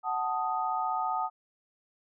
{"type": "chord", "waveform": "sine", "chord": "D# diminished", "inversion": "first", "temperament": "equal with one note detuned", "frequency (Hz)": [745.1, 880, 1244.5], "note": ["F#5", "A5", "D#6"], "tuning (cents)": [12, 0, 0], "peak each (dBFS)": -32, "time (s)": [0.03, 1.3], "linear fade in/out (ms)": 50, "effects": []}